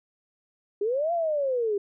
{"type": "linear two-way sweep", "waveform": "sine", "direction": "up then down", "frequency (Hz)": [392, 698.5, 392], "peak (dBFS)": -23, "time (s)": [0.81, 1.78], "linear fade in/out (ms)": 5, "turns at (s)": 1.13, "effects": []}